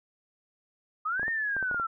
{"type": "linear two-way sweep", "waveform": "sine", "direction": "up then down", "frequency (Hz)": [1210, 1847, 1317], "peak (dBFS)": -27, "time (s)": [1.05, 1.87], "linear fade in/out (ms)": 10, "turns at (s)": 1.29}
{"type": "clicks", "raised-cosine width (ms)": 1, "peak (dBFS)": -25, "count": 8, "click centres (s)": [1.196, 1.231, 1.281, 1.566, 1.627, 1.713, 1.745, 1.798]}
{"effects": []}